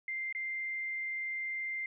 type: tone with dropouts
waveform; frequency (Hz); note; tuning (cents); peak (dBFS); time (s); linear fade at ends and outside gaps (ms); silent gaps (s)
sine; 2093; C7; 0; -34; 0.08-1.86; 2; 0.326-0.349
effects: none